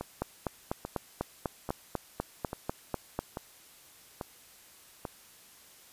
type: two click trains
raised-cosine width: 1 ms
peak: -16 / -21 dBFS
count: 13 / 7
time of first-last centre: 0.22-3.19 / 0.01-5.052 s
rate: 4.04 / 1.19 Hz
effects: white hiss -56 dBFS RMS until 5.92 s + resampled to 32000 Hz